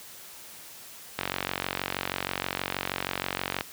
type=click train; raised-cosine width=0.3 ms; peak=-11 dBFS; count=113; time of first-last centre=1.19-3.609 s; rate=46.3 Hz; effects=white hiss -46 dBFS RMS until 3.72 s + high-pass 60 Hz 12 dB/octave